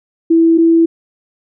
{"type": "tone pair in turn", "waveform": "sine", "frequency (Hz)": [329.6, 330.8], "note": ["E4", "E4"], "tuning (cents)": [0, 6], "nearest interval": "unison", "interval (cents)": 6, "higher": "second", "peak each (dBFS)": -6, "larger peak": "neither", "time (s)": [[0.3, 0.58], [0.58, 0.86]], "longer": "neither", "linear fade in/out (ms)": 10, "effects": []}